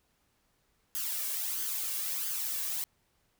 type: noise with flanger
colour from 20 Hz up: blue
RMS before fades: -34 dBFS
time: 0.95-2.84 s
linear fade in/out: 0 ms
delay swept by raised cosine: 0.62 to 1.82 ms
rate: 1.5 Hz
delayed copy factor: +0.55
effects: pink hiss -73 dBFS RMS until 3.39 s